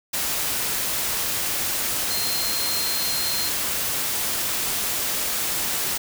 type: tone in noise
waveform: sine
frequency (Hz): 4186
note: C8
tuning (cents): 0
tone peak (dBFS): -27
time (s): 2.1-3.49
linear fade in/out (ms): 10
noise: white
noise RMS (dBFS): -25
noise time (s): 0.13-5.98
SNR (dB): -5
effects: none